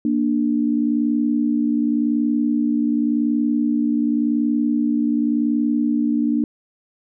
sine tone pair together, 234.3 / 295.2 Hz, A#3 / D4, +9 / +9 cents, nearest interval major third, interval 400 cents, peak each -19 dBFS, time 0.05-6.44 s, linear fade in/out 2 ms, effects none

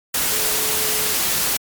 sine tone in noise, 430 Hz, A4, 40 cents flat, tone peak -31 dBFS, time 0.32-1.13 s, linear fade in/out 5 ms, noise white, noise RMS -20 dBFS, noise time 0.14-1.57 s, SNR -14 dB, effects MP3 96 kbps

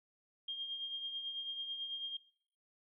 sine tone with tremolo, 3217 Hz, G7, 44 cents sharp, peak -36 dBFS, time 0.48-2.17 s, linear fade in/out 5 ms, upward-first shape triangle, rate 9.1 Hz, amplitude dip 55%, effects noise-tail reverb RT60 0.6 s tail -21 dB re dry

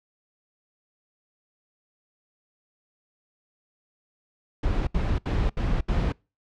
brown noise bursts, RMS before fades -24 dBFS, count 5, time 4.63-6.122 s, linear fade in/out 5 ms, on 240 ms, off 73 ms, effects noise-tail reverb RT60 0.3 s tail -26 dB re dry + low-pass 4000 Hz 12 dB/octave

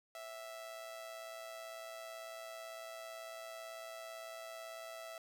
sawtooth tone with amplitude modulation, 659.3 Hz, E5, in tune, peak -40 dBFS, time 0.15-5.18 s, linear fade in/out 2 ms, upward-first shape sine, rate 118 Hz, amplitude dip 50%, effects none

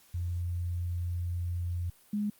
sine tone pair in turn, 87.31 / 207.7 Hz, F2 / G#3, 0 / 0 cents, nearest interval octave + minor third, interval 1500 cents, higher second, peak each -30 / -28 dBFS, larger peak second, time 0.14-1.9 / 2.13-2.3 s, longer first, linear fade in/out 5 ms, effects white hiss -61 dBFS RMS until 2.39 s + Opus 48 kbps

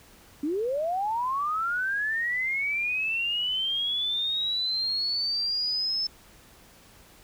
sine linear sweep, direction up, 276.1 to 5280 Hz, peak -25 dBFS, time 0.43-6.07 s, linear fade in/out 5 ms, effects pink hiss -54 dBFS RMS until 7.23 s

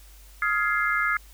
sine chord, F minor seventh, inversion third, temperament just, 1257.2 / 1396.9 / 1676.3 / 2095 Hz, Eb6 / F6 / Ab6 / C7, +18 / 0 / +16 / +2 cents, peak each -27 dBFS, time 0.42-1.17 s, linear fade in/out 2 ms, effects added 50 Hz sine -47 dBFS peak until 1.33 s + white hiss -54 dBFS RMS until 1.33 s

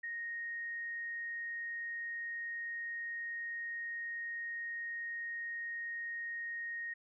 sine tone, 1864.7 Hz, A#6, in tune, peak -38 dBFS, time 0.03-6.94 s, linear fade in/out 10 ms, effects none

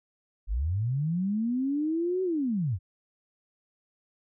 sine linear two-way sweep, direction up then down, 42.56 to 379.4 to 78.4 Hz, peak -25 dBFS, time 0.47-2.79 s, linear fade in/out 50 ms, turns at 2.23 s, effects none

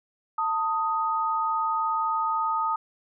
sine tone pair together, 893 / 1249.5 Hz, A5 / D#6, +25 / +7 cents, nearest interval tritone, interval 582 cents, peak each -27 / -25 dBFS, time 0.38-2.76 s, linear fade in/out 5 ms, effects none

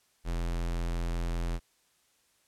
square tone, 42.61 Hz, F1, 42 cents flat, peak -30 dBFS, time 0.24-1.6 s, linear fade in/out 50 ms, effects white hiss -69 dBFS RMS until 2.47 s + low-pass 11000 Hz 12 dB/octave

